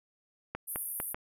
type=clicks; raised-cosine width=0.5 ms; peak=-20 dBFS; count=4; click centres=0.55 / 0.759 / 1.001 / 1.145 s
type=band-pass noise; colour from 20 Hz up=white; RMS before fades=-38 dBFS; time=0.67-1.14 s; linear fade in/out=20 ms; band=9500 to 14000 Hz; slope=96 dB/octave
effects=none